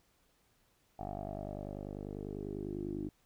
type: tone with low-pass filter sweep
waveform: 10% pulse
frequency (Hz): 50.1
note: G1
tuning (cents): +38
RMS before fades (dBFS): -41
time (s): 0.99-3.09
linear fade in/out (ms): 5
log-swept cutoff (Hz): 740 to 320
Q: 6.7
effects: pink hiss -72 dBFS RMS until 3.25 s